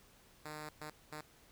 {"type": "tone bursts at uneven times", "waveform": "5% pulse", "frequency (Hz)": 152.3, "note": "D#3", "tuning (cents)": -37, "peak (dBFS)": -33, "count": 3, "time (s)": [[0.45, 0.69], [0.81, 0.9], [1.12, 1.21]], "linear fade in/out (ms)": 2, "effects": ["pink hiss -64 dBFS RMS until 1.51 s"]}